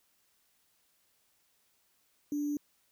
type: tone with sample-and-hold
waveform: sine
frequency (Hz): 292.5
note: D4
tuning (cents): -7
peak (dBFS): -30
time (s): 2.32-2.57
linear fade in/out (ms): 2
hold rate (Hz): 6300
effects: white hiss -72 dBFS RMS until 2.91 s